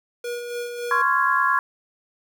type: tone with tremolo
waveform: square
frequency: 480.6 Hz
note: B4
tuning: 47 cents flat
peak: -27 dBFS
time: 0.24-1.02 s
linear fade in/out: 5 ms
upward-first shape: sine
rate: 3.6 Hz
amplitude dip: 45%
type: chord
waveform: sine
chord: Db major seventh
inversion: third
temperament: just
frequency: 1039.4 / 1108.7 / 1385.9 / 1663.1 Hz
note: C6 / Db6 / F6 / Ab6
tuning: -12 / 0 / -14 / +2 cents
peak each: -22 / -22 / -25 / -22 dBFS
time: 0.91-1.59 s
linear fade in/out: 2 ms
effects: 8-bit